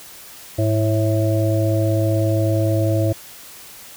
harmonic tone with a mistuned harmonic, 109.5 Hz, A2, 8 cents flat, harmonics 1 / 3 / 5 / 6, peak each -17 / -22 / -24 / -25 dBFS, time 0.58-3.13 s, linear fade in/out 10 ms, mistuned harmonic 1, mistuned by -58 cents, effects white hiss -40 dBFS RMS until 3.96 s

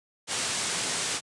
white low-pass noise, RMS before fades -30 dBFS, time 0.27-1.21 s, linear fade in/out 50 ms, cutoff 9400 Hz, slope 48 dB/octave, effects high-pass 100 Hz 12 dB/octave + resampled to 24000 Hz

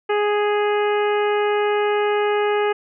harmonic tone, 415.3 Hz, G#4, in tune, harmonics 1 / 2 / 3 / 4 / 5 / 6 / 7, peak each -18 / -24 / -28 / -30 / -32 / -34 / -35 dBFS, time 0.09-2.73 s, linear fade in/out 10 ms, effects none

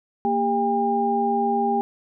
sine tone cluster, 231.6 / 399.9 / 804 Hz, A#3 / G4 / G5, -11 / +35 / +44 cents, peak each -25 / -25 / -21 dBFS, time 0.25-1.81 s, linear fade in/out 0 ms, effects none

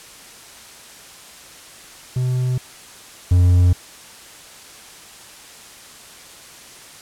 triangle tone pair in turn, 126.8 / 89.22 Hz, B2 / F2, +46 / +38 cents, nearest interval tritone, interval 608 cents, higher first, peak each -15 / -8 dBFS, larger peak second, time 2.16-2.58 / 3.31-3.73 s, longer neither, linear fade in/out 5 ms, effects white hiss -41 dBFS RMS until 7.01 s + low-pass 10000 Hz 12 dB/octave

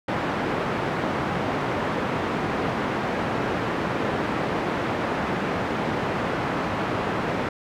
pink band-pass noise, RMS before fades -26 dBFS, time 0.08-7.49 s, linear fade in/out 5 ms, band 150 to 1700 Hz, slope 12 dB/octave, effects none

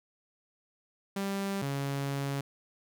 sawtooth tone pair in turn, 196.9 / 139.23 Hz, G3 / C#3, +8 / +8 cents, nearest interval tritone, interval 600 cents, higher first, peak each -27 / -27 dBFS, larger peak neither, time 1.16-1.62 / 1.62-2.41 s, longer second, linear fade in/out 5 ms, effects none

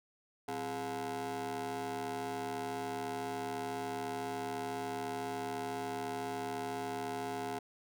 25% pulse ring-modulated tone, 150 Hz, D3, 37 cents sharp, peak -30 dBFS, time 0.48-7.59 s, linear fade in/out 5 ms, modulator 563 Hz, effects none

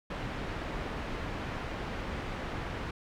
pink low-pass noise, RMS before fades -37 dBFS, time 0.1-2.91 s, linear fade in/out 5 ms, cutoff 2400 Hz, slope 12 dB/octave, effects none

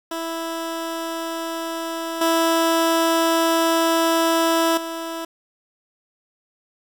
15% pulse tone with level steps, 329.6 Hz, E4, in tune, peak -19 / -10 / -21 dBFS, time 0.11-5.25 s, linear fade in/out 5 ms, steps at 2.21 / 4.77 s, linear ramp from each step 5 ms, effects 8-bit

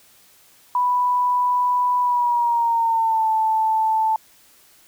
sine tone with pitch glide, 987.8 to 880 Hz, B5 to A5, 0 to 0 cents, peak -16 dBFS, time 0.75-4.16 s, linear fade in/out 2 ms, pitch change -200 cents, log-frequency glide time 2-3.29 s, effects white hiss -53 dBFS RMS until 4.87 s

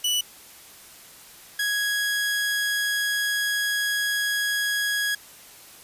sawtooth tone pair in turn, 2960 / 1661.2 Hz, F#7 / G#6, 0 / 0 cents, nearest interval minor seventh, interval 1000 cents, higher first, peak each -18 / -19 dBFS, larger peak first, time 0.04-0.21 / 1.59-5.15 s, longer second, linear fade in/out 5 ms, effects white hiss -47 dBFS RMS until 5.83 s + resampled to 32000 Hz

